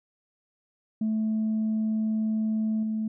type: tone with level steps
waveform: sine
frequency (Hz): 218.4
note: A3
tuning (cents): -13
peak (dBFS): -22 / -25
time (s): 1.01-3.08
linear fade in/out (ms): 5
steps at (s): 2.83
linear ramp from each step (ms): 2
effects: tanh soft clip ceiling -21 dBFS